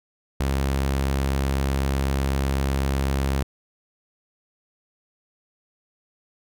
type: tone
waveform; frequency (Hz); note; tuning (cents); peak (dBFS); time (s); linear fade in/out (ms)
sawtooth; 68; C#2; -33; -17; 0.4-3.43; 5
effects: none